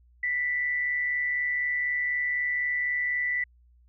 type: tone with amplitude modulation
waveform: sine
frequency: 1975.5 Hz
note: B6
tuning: in tune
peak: -23 dBFS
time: 0.23-3.44 s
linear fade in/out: 5 ms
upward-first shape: sine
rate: 144 Hz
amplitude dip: 40%
effects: added 60 Hz sine -56 dBFS peak until 3.88 s